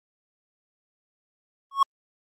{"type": "tone with exponential growth", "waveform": "triangle", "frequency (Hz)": 1100, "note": "C#6", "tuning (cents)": -14, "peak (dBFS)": -10, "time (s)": [1.71, 1.83], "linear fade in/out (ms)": 5, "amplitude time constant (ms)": 26, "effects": ["Opus 32 kbps"]}